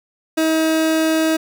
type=tone; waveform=30% pulse; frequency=318.8 Hz; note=D#4; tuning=42 cents sharp; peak=-12 dBFS; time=0.37-1.37 s; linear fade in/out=10 ms; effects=none